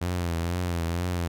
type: tone with vibrato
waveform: sawtooth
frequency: 86.4 Hz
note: F2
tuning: 18 cents flat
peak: -22 dBFS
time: 0.01-1.28 s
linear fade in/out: 10 ms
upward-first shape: triangle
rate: 2.1 Hz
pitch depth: 80 cents each way
effects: none